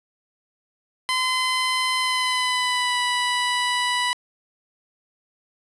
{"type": "tone with pitch glide", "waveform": "15% pulse", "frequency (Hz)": [1025, 985], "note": ["C6", "B5"], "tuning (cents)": [-36, -5], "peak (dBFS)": -14, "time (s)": [1.09, 4.13], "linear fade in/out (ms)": 0, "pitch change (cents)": -69, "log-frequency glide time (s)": [1.99, 2.98], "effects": ["resampled to 22050 Hz", "7-bit"]}